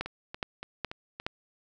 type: two click trains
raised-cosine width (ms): 0.3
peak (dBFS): -22 / -15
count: 5 / 4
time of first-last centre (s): 0.06-1.2 / 0.01-1.265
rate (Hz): 3.51 / 2.39
effects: none